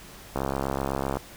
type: click train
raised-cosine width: 1 ms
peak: -13 dBFS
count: 56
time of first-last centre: 0.36-1.17 s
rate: 67.9 Hz
effects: pink hiss -46 dBFS RMS until 1.36 s